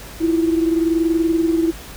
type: tone pair together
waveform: sine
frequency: 327.5 / 348.3 Hz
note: E4 / F4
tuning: -11 / -5 cents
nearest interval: minor second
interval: 106 cents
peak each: -15 / -22 dBFS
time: 0.2-1.72 s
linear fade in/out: 20 ms
effects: added 50 Hz sine -37 dBFS peak until 1.96 s + pink hiss -37 dBFS RMS until 1.96 s